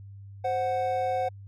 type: tone pair together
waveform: triangle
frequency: 523.3 / 740.1 Hz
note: C5 / F#5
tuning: 0 / 0 cents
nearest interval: tritone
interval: 600 cents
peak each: -27 / -25 dBFS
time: 0.44-1.29 s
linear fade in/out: 10 ms
effects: added 99 Hz sine -42 dBFS peak until 1.47 s